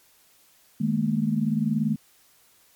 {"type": "chord", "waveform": "sine", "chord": "D# suspended fourth", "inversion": "none", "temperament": "equal with one note detuned", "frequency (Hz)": [155.56, 212.5, 233.1], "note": ["D#3", "G#3", "A#3"], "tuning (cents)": [0, 40, 0], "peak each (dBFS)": [-27, -24, -26], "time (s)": [0.8, 1.96], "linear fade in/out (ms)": 10, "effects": ["white hiss -59 dBFS RMS until 2.75 s", "MP3 96 kbps"]}